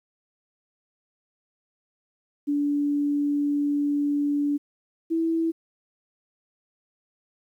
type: tone pair in turn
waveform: sine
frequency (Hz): 289.1 / 327.9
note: D4 / E4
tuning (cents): -27 / -9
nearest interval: major second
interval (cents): 218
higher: second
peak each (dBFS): -21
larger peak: neither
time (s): 2.47-4.58 / 5.1-5.52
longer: first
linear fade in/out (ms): 20
effects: 10-bit